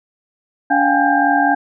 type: tone cluster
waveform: sine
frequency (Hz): 285.5 / 708 / 785 / 829 / 1592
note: D4 / F5 / G5 / G#5 / G6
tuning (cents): -49 / +23 / +2 / -3 / +26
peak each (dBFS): -18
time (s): 0.7-1.55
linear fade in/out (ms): 10
effects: none